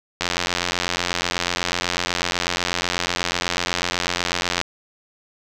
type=click train; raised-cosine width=0.2 ms; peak=-3 dBFS; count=389; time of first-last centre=0.21-4.614 s; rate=88.1 Hz; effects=none